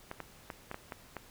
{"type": "clicks", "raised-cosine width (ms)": 0.5, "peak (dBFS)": -24, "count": 7, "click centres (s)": [0.114, 0.203, 0.502, 0.714, 0.744, 0.922, 1.167], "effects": ["pink hiss -57 dBFS RMS until 1.3 s"]}